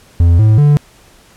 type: tone with pitch steps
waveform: triangle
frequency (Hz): 85.2 / 108.6 / 146.5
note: F2 / A2 / D3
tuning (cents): -42 / -22 / -4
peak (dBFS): -3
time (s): 0.2-0.77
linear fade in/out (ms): 0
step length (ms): 190
effects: pink hiss -45 dBFS RMS until 1.36 s + low-pass 12000 Hz 12 dB/octave